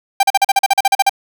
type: tone bursts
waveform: 45% pulse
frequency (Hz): 789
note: G5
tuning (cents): +11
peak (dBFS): -8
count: 13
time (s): 0.2-1.095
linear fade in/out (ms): 5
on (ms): 31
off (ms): 41
effects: none